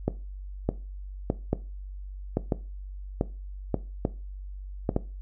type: two click trains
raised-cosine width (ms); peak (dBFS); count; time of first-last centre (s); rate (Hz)
2; -10 / -10; 6 / 5; 0.69-4.892 / 0.08-4.964; 1.19 / 0.819
effects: noise-tail reverb RT60 0.3 s tail -17 dB re dry + added 48 Hz sine -36 dBFS peak until 5.21 s